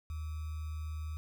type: tone with sample-and-hold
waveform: sine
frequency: 77.78 Hz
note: D#2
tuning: in tune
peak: -36 dBFS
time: 0.1-1.17 s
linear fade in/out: 0 ms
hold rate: 1225 Hz
effects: none